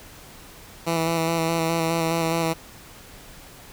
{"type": "tone with vibrato", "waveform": "10% pulse", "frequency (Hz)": 164.81, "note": "E3", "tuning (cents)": 0, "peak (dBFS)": -13, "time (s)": [0.86, 2.54], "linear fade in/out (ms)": 20, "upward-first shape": "square", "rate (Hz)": 4.8, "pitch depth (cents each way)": 19, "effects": ["pink hiss -45 dBFS RMS until 3.72 s"]}